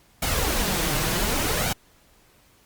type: noise with flanger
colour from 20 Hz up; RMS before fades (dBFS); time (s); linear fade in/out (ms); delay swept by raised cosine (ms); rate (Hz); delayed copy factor
pink; -24; 0.22-1.73; 5; 1.3 to 6.6; 0.67; +0.55
effects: pink hiss -58 dBFS RMS until 2.65 s + Opus 48 kbps